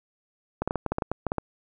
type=clicks; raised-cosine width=1 ms; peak=-12 dBFS; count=12; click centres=0.62 / 0.676 / 0.709 / 0.757 / 0.863 / 0.92 / 0.984 / 1.022 / 1.116 / 1.267 / 1.319 / 1.383 s; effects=none